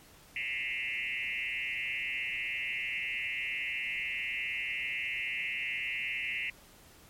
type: tone with frequency modulation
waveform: sine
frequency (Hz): 2389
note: D7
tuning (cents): +29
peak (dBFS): -32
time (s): 0.36-6.5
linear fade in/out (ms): 2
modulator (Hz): 128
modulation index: 3.3
effects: pink hiss -57 dBFS RMS until 7.09 s + MP3 64 kbps